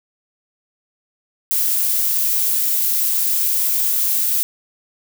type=noise; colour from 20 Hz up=violet; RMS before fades=-18 dBFS; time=1.51-4.43 s; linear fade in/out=0 ms; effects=none